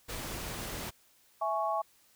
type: noise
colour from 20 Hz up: pink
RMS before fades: -39 dBFS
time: 0.08-0.91 s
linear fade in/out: 20 ms
type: chord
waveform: sine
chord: C# minor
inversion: first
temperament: equal with one note detuned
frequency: 659.3 / 836.9 / 1108.7 Hz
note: E5 / G#5 / C#6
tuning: 0 / +13 / 0 cents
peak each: -33 dBFS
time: 1.41-1.82 s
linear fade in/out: 10 ms
effects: white hiss -65 dBFS RMS until 2.15 s